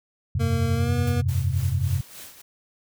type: chord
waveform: sine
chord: F suspended second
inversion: none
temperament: equal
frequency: 87.31 / 98 / 130.81 Hz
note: F2 / G2 / C3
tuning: 0 / 0 / 0 cents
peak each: -25 dBFS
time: 0.35-2.01 s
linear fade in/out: 5 ms
type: tone with pitch glide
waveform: 25% pulse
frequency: 229.6 to 240.6 Hz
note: A#3 to B3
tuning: -26 to -45 cents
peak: -23 dBFS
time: 0.39-1.22 s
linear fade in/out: 20 ms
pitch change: +81 cents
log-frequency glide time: 0.74-0.93 s
type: noise with exponential decay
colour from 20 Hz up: white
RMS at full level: -37 dBFS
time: 1.07-1.24 s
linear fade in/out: 5 ms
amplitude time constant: 35 ms
type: noise with tremolo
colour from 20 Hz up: white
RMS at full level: -40 dBFS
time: 1.28-2.42 s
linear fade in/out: 10 ms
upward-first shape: sine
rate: 3.5 Hz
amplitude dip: 65%
effects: none